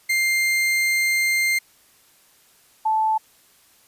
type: tone pair in turn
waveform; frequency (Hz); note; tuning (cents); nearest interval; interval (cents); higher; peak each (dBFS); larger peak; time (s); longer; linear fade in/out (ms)
40% pulse / sine; 2100 / 874.8; C7 / A5; +6 / -10; octave + minor third; 1516; first; -17; neither; 0.09-1.59 / 2.85-3.18; first; 10
effects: white hiss -56 dBFS RMS until 3.87 s + resampled to 32000 Hz

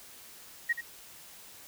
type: tone with echo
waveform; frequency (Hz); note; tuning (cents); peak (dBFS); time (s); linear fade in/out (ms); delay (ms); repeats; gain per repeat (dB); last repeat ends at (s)
sine; 1885; A#6; +19; -24; 0.69-0.73; 10; 82; 1; -10; 0.812
effects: white hiss -51 dBFS RMS until 1.67 s

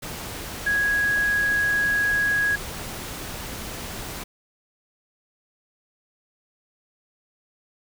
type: tone in noise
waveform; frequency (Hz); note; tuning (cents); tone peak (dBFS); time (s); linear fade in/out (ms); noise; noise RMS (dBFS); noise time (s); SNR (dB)
sine; 1659; G#6; -2; -19; 0.66-2.56; 10; pink; -34; 0.02-4.24; +12
effects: none

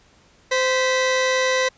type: tone pair together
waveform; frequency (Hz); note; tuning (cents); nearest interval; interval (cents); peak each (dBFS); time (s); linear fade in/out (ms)
sawtooth; 517 / 1964.9; C5 / B6; -21 / -9; octave + major seventh; 2312; -15 / -19; 0.51-1.69; 10
effects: pink hiss -55 dBFS RMS until 1.77 s + resampled to 16000 Hz

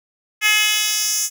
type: tone with high-pass filter sweep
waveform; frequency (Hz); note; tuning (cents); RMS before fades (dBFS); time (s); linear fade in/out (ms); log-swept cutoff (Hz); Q
10% pulse; 424.8; G#4; +39; -18; 0.41-1.3; 50; 2200 to 6900; 1.9
effects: none

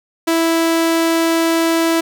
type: tone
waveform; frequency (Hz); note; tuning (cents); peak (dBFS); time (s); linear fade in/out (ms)
sawtooth; 329.6; E4; 0; -9; 0.27-2.01; 10
effects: none

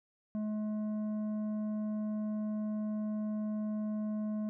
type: tone with tanh clipping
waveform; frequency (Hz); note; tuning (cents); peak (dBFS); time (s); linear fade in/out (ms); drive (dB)
sine; 213.1; G#3; +45; -34; 0.35-4.49; 0; 8
effects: none

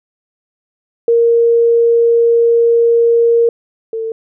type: tone pair in turn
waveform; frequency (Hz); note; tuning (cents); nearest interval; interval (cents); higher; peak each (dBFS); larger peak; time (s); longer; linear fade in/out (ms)
sine; 466.2 / 448.8; A#4 / A4; 0 / +34; minor second; 66; first; -7 / -17; first; 1.08-3.49 / 3.93-4.12; first; 2
effects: none

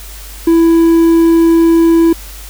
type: tone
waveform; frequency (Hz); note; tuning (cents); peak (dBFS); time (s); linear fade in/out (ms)
triangle; 331.6; E4; +10; -3; 0.47-2.13; 5
effects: added 50 Hz sine -29 dBFS peak until 2.49 s + white hiss -33 dBFS RMS until 2.49 s

